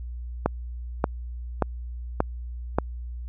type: click train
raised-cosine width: 1 ms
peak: -6 dBFS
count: 5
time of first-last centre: 0.46-2.786 s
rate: 1.72 Hz
effects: added 60 Hz sine -32 dBFS peak until 3.28 s